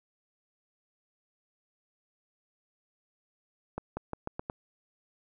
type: accelerating click train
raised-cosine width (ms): 1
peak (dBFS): -20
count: 6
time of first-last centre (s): 3.78-4.499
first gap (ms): 190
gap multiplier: 0.86
effects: none